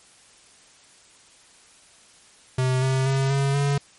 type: tone with pitch steps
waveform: square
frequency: 129 / 132.02 / 135.1 / 138.26 / 141.49 Hz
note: C3 / C3 / C#3 / C#3 / C#3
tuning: -24 / +16 / -44 / -4 / +36 cents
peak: -20 dBFS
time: 2.58-3.78 s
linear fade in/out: 5 ms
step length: 240 ms
effects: white hiss -53 dBFS RMS until 3.98 s + MP3 48 kbps